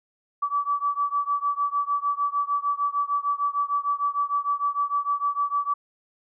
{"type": "beating tone pair", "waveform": "sine", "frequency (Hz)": [1148, 1154.6], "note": ["D6", "D6"], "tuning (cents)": [-40, -30], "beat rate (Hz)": 6.6, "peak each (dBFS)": [-25, -26], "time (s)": [0.42, 5.74], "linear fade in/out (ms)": 10, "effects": []}